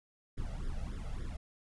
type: noise with flanger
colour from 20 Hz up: brown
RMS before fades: -38 dBFS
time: 0.37-1.37 s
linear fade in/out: 10 ms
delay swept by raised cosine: 0.56 to 1.54 ms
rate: 3.5 Hz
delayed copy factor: +0.95
effects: resampled to 24000 Hz